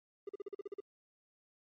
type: tone bursts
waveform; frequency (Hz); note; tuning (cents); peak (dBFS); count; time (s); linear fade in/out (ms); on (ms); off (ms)
triangle; 402.1; G4; +44; -36; 9; 0.27-0.804; 5; 22; 42
effects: tanh soft clip ceiling -32 dBFS + MP3 32 kbps